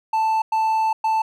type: tone bursts at uneven times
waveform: triangle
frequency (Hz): 882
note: A5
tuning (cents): +4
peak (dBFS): -15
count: 3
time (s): 0.13-0.42 / 0.52-0.93 / 1.04-1.22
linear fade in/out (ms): 5
effects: none